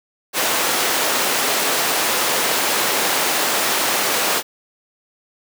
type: high-pass noise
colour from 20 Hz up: pink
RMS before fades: -19 dBFS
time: 0.33-4.43 s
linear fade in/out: 50 ms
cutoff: 450 Hz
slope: 12 dB/octave
effects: none